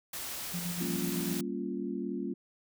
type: noise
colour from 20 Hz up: white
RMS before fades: -39 dBFS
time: 0.13-1.41 s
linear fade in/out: 5 ms
type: tone with tremolo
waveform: sine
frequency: 174.61 Hz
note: F3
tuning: in tune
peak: -33 dBFS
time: 0.53-1.42 s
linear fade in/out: 20 ms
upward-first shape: square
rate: 8.1 Hz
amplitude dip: 50%
type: chord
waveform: sine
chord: G half-diminished seventh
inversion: none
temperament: equal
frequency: 196 / 233.1 / 277.2 / 349.2 Hz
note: G3 / Bb3 / Db4 / F4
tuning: 0 / 0 / 0 / 0 cents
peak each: -38 dBFS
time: 0.8-2.34 s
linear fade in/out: 10 ms
effects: none